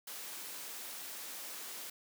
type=high-pass noise; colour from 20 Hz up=white; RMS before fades=-45 dBFS; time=0.07-1.9 s; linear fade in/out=5 ms; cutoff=260 Hz; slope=12 dB/octave; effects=none